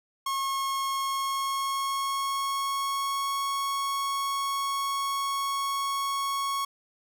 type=tone with pitch glide; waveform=45% pulse; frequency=1087 to 1104.7 Hz; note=C#6 to C#6; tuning=-34 to -6 cents; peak=-27 dBFS; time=0.26-6.65 s; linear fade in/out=5 ms; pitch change=+28 cents; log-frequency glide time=1.02-3.35 s; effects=none